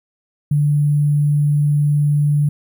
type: tone with sample-and-hold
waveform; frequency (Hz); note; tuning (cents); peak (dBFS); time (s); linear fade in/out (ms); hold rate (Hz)
sine; 146.83; D3; 0; -12; 0.51-2.49; 5; 11025
effects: none